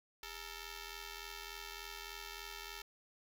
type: ring-modulated tone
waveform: 5% pulse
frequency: 446.3 Hz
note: A4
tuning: 25 cents sharp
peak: -31 dBFS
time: 0.23-2.82 s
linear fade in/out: 2 ms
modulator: 488 Hz
effects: none